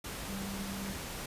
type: tone in noise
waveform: sine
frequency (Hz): 196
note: G3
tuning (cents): 0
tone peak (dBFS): -38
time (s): 0.28-0.93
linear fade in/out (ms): 5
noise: pink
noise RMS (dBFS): -41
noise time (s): 0.04-1.26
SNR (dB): 0
effects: resampled to 32000 Hz